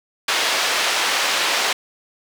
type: band-pass noise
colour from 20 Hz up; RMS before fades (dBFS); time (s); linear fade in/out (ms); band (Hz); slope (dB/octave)
white; -20; 0.28-1.73; 5; 500 to 4000; 12
effects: none